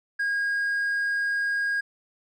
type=tone with hard clipping; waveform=sine; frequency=1632 Hz; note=G#6; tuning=31 cents flat; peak=-24 dBFS; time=0.19-1.81 s; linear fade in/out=10 ms; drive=2 dB; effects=none